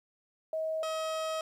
sine / 30% pulse tone pair in turn, 636 / 636 Hz, D#5 / D#5, +38 / +38 cents, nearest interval unison, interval 0 cents, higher neither, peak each -30 / -29 dBFS, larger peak second, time 0.53-0.83 / 0.83-1.41 s, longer second, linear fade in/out 2 ms, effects low-pass 9000 Hz 12 dB/octave + 11-bit

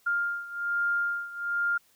sine beating tone pair, 1402 / 1403.2 Hz, F6 / F6, +6 / +8 cents, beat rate 1.2 Hz, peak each -28 / -31 dBFS, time 0.06-1.78 s, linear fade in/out 10 ms, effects white hiss -64 dBFS RMS until 1.95 s

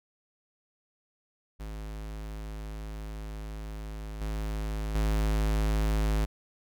square tone with level steps, 52.9 Hz, G#1, 33 cents sharp, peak -37 / -31 / -25 dBFS, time 1.59-6.26 s, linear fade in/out 20 ms, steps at 4.21 / 4.95 s, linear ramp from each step 2 ms, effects none

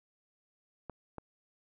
clicks, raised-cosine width 1 ms, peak -27 dBFS, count 2, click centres 0.897 / 1.183 s, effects none

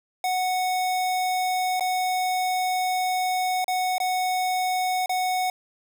square tone with dropouts, 738 Hz, F#5, 5 cents flat, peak -23 dBFS, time 0.24-5.5 s, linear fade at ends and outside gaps 2 ms, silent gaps 1.797-1.807 / 3.644-3.68 / 3.982-4.001 / 5.06-5.094 s, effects none

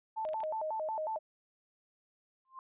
sine tone with vibrato, 741 Hz, F#5, 2 cents sharp, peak -33 dBFS, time 0.16-1.19 s, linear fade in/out 20 ms, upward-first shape square, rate 5.5 Hz, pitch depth 300 cents each way
clicks, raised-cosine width 0.2 ms, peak -34 dBFS, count 5, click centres 0.251 / 0.289 / 0.334 / 0.404 / 0.438 s
sine tone with exponential growth, 1053 Hz, C6, 11 cents sharp, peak -40 dBFS, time 2.45-2.59 s, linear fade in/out 1 ms, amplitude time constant 30 ms
effects resampled to 8000 Hz

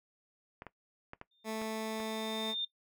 clicks, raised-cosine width 0.5 ms, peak -29 dBFS, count 6, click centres 0.621 / 0.667 / 1.134 / 1.214 / 1.617 / 2.002 s
sine tone with exponential growth, 3619 Hz, A7, 48 cents sharp, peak -31 dBFS, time 1.31-2.65 s, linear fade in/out 5 ms, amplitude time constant 290 ms
15% pulse tone, 220 Hz, A3, in tune, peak -29 dBFS, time 1.44-2.55 s, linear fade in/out 50 ms
effects noise-tail reverb RT60 0.1 s tail -18 dB re dry

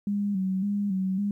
sine tone with vibrato, 196 Hz, G3, in tune, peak -24 dBFS, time 0.07-1.31 s, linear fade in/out 2 ms, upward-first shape square, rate 1.8 Hz, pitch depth 63 cents each way, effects 11-bit

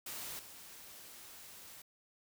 white noise with level steps, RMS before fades -44 / -53 dBFS, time 0.06-1.82 s, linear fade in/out 5 ms, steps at 0.39 s, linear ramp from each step 2 ms, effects none

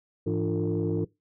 sine tone cluster, 104.7 / 167.7 / 297.6 / 348.2 / 451.8 Hz, G#2 / E3 / D4 / F4 / A4, +15 / +30 / +23 / -5 / +46 cents, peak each -30 dBFS, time 0.26-1.05 s, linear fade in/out 10 ms, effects noise-tail reverb RT60 0.2 s tail -21 dB re dry + tanh soft clip ceiling -18 dBFS

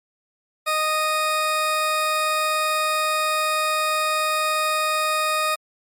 20% pulse tone pair together, 620.5 / 1241 Hz, D#5 / D#6, -5 / -5 cents, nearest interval octave, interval 1200 cents, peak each -19 dBFS, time 0.66-5.56 s, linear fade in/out 20 ms, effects MP3 64 kbps

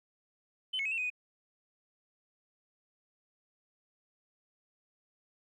sine tone with pitch steps, 3046 / 2191 / 2555 / 2705 / 2502 / 2484 Hz, F#7 / C#7 / D#7 / E7 / D#7 / D#7, +50 / -21 / +45 / +44 / +9 / -3 cents, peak -30 dBFS, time 0.73-1.102 s, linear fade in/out 10 ms, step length 62 ms, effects tanh soft clip ceiling -27 dBFS + 12-bit

